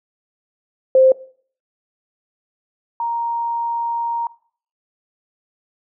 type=tone pair in turn; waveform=sine; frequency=523.3 / 934.1 Hz; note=C5 / A#5; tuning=0 / +3 cents; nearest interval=minor seventh; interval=1003 cents; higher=second; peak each=-8 / -19 dBFS; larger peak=first; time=0.95-1.12 / 3-4.27 s; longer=second; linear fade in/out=2 ms; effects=noise-tail reverb RT60 0.5 s tail -20 dB re dry